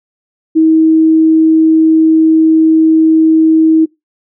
sine tone, 319.2 Hz, D#4, 44 cents sharp, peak -4 dBFS, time 0.55-3.86 s, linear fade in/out 20 ms, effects noise-tail reverb RT60 0.2 s tail -23 dB re dry

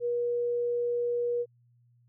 sine tone, 480 Hz, B4, 49 cents flat, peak -26 dBFS, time 0-1.46 s, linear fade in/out 50 ms, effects added 120 Hz sine -61 dBFS peak until 2.08 s

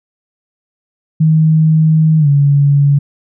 sine tone with pitch glide, 157.8 to 142.22 Hz, D#3 to C#3, +25 to +45 cents, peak -6 dBFS, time 1.2-2.99 s, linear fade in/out 10 ms, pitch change -180 cents, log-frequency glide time 2.19-2.28 s, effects none

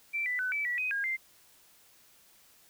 sine tone with pitch steps, 2341 / 1986 / 1505 / 2309 / 1944 / 2510 / 1625 / 2089 Hz, D7 / B6 / F#6 / D7 / B6 / D#7 / G#6 / C7, -6 / +9 / +29 / -30 / -28 / +15 / -38 / -3 cents, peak -29 dBFS, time 0.13-1.17 s, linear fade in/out 20 ms, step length 130 ms, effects white hiss -61 dBFS RMS until 2.69 s

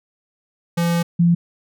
square / sine tone pair in turn, 170.5 / 171.36 Hz, F3 / F3, -41 / -33 cents, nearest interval unison, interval 8 cents, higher second, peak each -17 / -11 dBFS, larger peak second, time 0.77-1.03 / 1.19-1.35 s, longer first, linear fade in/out 10 ms, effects none

